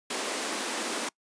pink high-pass noise, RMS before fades -32 dBFS, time 0.1-1.09 s, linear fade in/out 5 ms, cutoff 230 Hz, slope 48 dB/octave, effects noise-tail reverb RT60 0.1 s tail -25 dB re dry + resampled to 22050 Hz

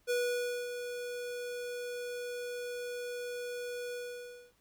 square tone with ADSR envelope, 487.8 Hz, B4, 21 cents flat, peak -29 dBFS, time 0.07-4.53 s, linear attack 34 ms, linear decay 570 ms, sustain -9 dB, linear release 600 ms, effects pink hiss -71 dBFS RMS until 4.6 s

